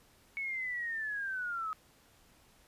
sine linear sweep, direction down, 2220 to 1259 Hz, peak -34 dBFS, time 0.37-1.73 s, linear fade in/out 0 ms, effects pink hiss -64 dBFS RMS until 2.67 s + resampled to 32000 Hz

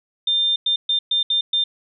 sine tone bursts at uneven times, 3600 Hz, A7, 39 cents sharp, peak -16 dBFS, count 6, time 0.27-0.56 / 0.66-0.76 / 0.89-0.99 / 1.11-1.23 / 1.3-1.41 / 1.53-1.64 s, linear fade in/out 5 ms, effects none

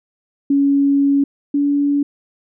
sine tone pair in turn, 280 / 285.6 Hz, C#4 / D4, +18 / -48 cents, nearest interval unison, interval 34 cents, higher second, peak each -11 / -13 dBFS, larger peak first, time 0.5-1.24 / 1.54-2.03 s, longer first, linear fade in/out 5 ms, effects none

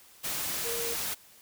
sine tone in noise, 466.2 Hz, A#4, in tune, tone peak -35 dBFS, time 0.64-0.95 s, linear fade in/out 20 ms, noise white, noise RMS -33 dBFS, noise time 0.23-1.15 s, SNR -5 dB, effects white hiss -56 dBFS RMS until 1.41 s

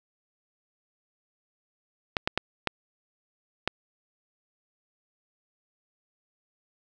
clicks, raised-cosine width 0.3 ms, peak -8 dBFS, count 5, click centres 2.168 / 2.275 / 2.376 / 2.673 / 3.676 s, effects none

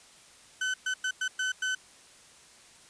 35% pulse tone bursts at uneven times, 1516 Hz, F#6, 42 cents sharp, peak -26 dBFS, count 6, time 0.61-0.74 / 0.86-0.94 / 1.04-1.11 / 1.21-1.28 / 1.39-1.52 / 1.62-1.75 s, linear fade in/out 5 ms, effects white hiss -55 dBFS RMS until 2.89 s + resampled to 22050 Hz

